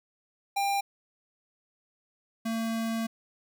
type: tone pair in turn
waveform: square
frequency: 797 / 226.2 Hz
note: G5 / A3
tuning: +28 / +48 cents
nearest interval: octave + minor seventh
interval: 2180 cents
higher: first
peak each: -26 / -29 dBFS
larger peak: first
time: 0.56-0.81 / 2.45-3.07 s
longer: second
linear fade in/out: 10 ms
effects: none